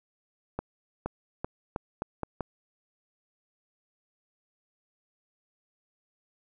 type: accelerating click train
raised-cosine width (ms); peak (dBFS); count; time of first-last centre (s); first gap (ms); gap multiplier
1; -17; 7; 0.59-2.407; 470; 0.82
effects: none